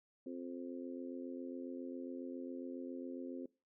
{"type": "harmonic tone", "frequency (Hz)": 87.31, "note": "F2", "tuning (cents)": 0, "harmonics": [3, 4, 5, 6], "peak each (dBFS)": [-44, -48, -53, -52], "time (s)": [0.26, 3.46], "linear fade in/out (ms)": 5, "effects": ["noise-tail reverb RT60 0.3 s tail -22 dB re dry"]}